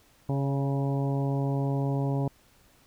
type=harmonic tone with a mistuned harmonic; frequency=138 Hz; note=C#3; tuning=7 cents flat; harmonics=1 / 2 / 3 / 4 / 5 / 6 / 7; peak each=-26 / -32 / -36 / -38 / -40 / -42 / -43 dBFS; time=0.29-2.28 s; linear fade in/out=2 ms; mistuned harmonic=4; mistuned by=+22 cents; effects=pink hiss -61 dBFS RMS until 2.86 s